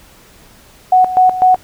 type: tone with tremolo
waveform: sine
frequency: 740 Hz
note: F#5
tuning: in tune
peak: -5 dBFS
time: 0.92-1.56 s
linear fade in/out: 5 ms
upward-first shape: square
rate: 4 Hz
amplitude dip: 75%
effects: pink hiss -44 dBFS RMS until 1.63 s